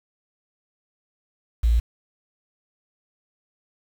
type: tone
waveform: sine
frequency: 57.5 Hz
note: A#1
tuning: 23 cents flat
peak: -15 dBFS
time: 1.63-1.8 s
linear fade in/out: 10 ms
effects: 7-bit